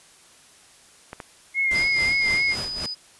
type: clicks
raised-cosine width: 0.5 ms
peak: -19 dBFS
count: 2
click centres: 1.131 / 1.202 s
type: tone with vibrato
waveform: sine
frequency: 2133 Hz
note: C7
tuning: 33 cents sharp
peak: -19 dBFS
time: 1.54-2.56 s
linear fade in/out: 50 ms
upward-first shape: sine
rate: 3.6 Hz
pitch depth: 41 cents each way
type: noise with tremolo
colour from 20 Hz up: pink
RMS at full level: -32 dBFS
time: 1.71-2.86 s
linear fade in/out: 0 ms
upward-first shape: sine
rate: 3.7 Hz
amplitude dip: 80%
type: tone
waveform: sine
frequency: 4978 Hz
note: D#8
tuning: in tune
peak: -28 dBFS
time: 1.74-2.95 s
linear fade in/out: 20 ms
effects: white hiss -52 dBFS RMS until 3.19 s + resampled to 24000 Hz